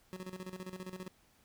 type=tone with tremolo; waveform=25% pulse; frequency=185 Hz; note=F#3; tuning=in tune; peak=-37 dBFS; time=0.13-1.08 s; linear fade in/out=0 ms; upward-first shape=square; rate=15 Hz; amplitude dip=75%; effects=pink hiss -68 dBFS RMS until 1.44 s